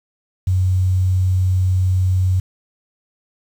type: tone with quantisation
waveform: sine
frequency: 92.7 Hz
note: F#2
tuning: 4 cents sharp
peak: -13 dBFS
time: 0.47-2.4 s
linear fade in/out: 5 ms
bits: 7
effects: none